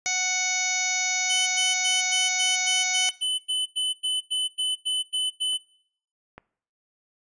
harmonic tone, 740 Hz, F#5, in tune, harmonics 1 / 2 / 3 / 4 / 5 / 6 / 7 / 8 / 9, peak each -34 / -39 / -28 / -40 / -36 / -37 / -35 / -29 / -30 dBFS, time 0.06-3.09 s, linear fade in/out 0 ms
square tone bursts, 3018 Hz, F#7, 34 cents sharp, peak -23 dBFS, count 16, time 1.29-5.58 s, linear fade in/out 20 ms, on 180 ms, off 94 ms
clicks, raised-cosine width 0.5 ms, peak -36 / -26 dBFS, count 2, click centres 5.533 / 6.38 s
effects noise-tail reverb RT60 0.6 s tail -21 dB re dry + resampled to 22050 Hz

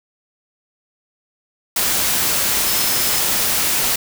sine tone in noise, 5200 Hz, E8, 24 cents flat, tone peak -27 dBFS, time 2.66-3.2 s, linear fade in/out 5 ms, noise white, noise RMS -18 dBFS, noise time 1.76-3.96 s, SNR -12 dB, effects none

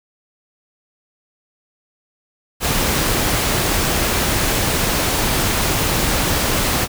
pink noise, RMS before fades -18 dBFS, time 2.6-6.88 s, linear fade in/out 50 ms, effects none

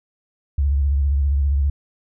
sine tone with vibrato, 70.1 Hz, C#2, 20 cents sharp, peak -15 dBFS, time 0.58-1.7 s, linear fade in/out 5 ms, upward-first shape triangle, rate 15 Hz, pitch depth 110 cents each way, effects none

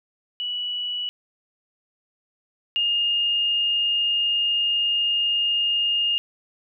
sine tone pair in turn, 2943 / 2834 Hz, F#7 / F7, -10 / +25 cents, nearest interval minor second, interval 65 cents, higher first, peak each -25 / -19 dBFS, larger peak second, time 0.4-1.09 / 2.76-6.18 s, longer second, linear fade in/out 0 ms, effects none

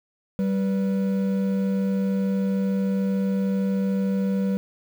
triangle tone pair together, 194.46 / 490 Hz, G3 / B4, -14 / -14 cents, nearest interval octave + major third, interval 1600 cents, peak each -19 / -29 dBFS, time 0.39-4.57 s, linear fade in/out 0 ms, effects 8-bit

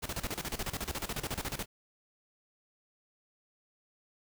pink noise with tremolo, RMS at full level -35 dBFS, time 0.02-1.66 s, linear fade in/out 20 ms, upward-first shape square, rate 14 Hz, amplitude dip 80%, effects none

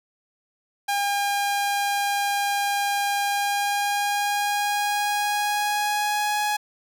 sawtooth tone with pitch glide, 807 to 836.4 Hz, G#5 to G#5, -50 to +12 cents, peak -18 dBFS, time 0.88-6.57 s, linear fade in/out 10 ms, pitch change +62 cents, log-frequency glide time 3.23-6.39 s, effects none

